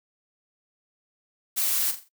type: noise with echo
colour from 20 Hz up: blue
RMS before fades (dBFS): -25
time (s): 1.56-1.92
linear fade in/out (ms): 20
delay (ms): 43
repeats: 4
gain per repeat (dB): -9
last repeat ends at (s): 2.092
effects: noise-tail reverb RT60 0.1 s tail -22 dB re dry